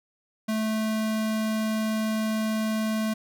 square tone, 218.3 Hz, A3, 13 cents flat, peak -25 dBFS, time 0.48-3.14 s, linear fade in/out 10 ms, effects none

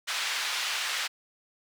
white band-pass noise, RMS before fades -31 dBFS, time 0.07-1.08 s, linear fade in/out 20 ms, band 1200 to 3900 Hz, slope 12 dB/octave, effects none

